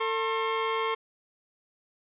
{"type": "tone pair together", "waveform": "sawtooth", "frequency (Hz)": [448.7, 1073], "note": ["A4", "C6"], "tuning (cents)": [34, 43], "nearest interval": "octave + minor third", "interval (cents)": 1509, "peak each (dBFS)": -25, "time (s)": [0, 0.95], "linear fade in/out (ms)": 10, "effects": ["resampled to 8000 Hz"]}